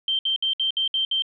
sine tone bursts, 3136 Hz, G7, in tune, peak -20 dBFS, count 7, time 0.08-1.222 s, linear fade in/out 2 ms, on 110 ms, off 62 ms, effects none

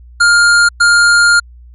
square tone bursts at uneven times, 1409 Hz, F6, 15 cents sharp, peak -6 dBFS, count 2, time 0.2-0.69 / 0.8-1.4 s, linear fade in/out 10 ms, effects added 60 Hz sine -34 dBFS peak until 1.74 s + MP3 48 kbps

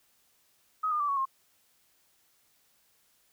sine tone with pitch steps, 1265 / 1212.8 / 1162.7 / 1114.7 / 1068.7 Hz, D#6 / D#6 / D6 / C#6 / C6, +28 / -45 / -18 / +9 / +36 cents, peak -26 dBFS, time 0.83-1.255 s, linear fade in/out 10 ms, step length 85 ms, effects white hiss -68 dBFS RMS until 3.32 s

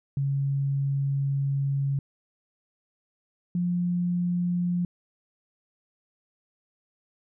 sine tone pair in turn, 138.59 / 176.29 Hz, C#3 / F3, 0 / +17 cents, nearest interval major third, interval 417 cents, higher second, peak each -23 / -23 dBFS, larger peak neither, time 0.17-1.99 / 3.55-4.85 s, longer first, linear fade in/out 2 ms, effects none

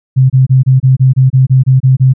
sine tone bursts, 130.81 Hz, C3, in tune, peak -3 dBFS, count 12, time 0.16-2.137 s, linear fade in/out 20 ms, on 140 ms, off 27 ms, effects none

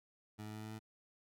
20% pulse tone with pitch steps, 106.4 / 107.2 / 108.01 / 108.82 / 109.64 Hz, G#2 / A2 / A2 / A2 / A2, +42 / -45 / -32 / -19 / -6 cents, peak -40 dBFS, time 0.38-0.795 s, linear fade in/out 20 ms, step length 83 ms, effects none

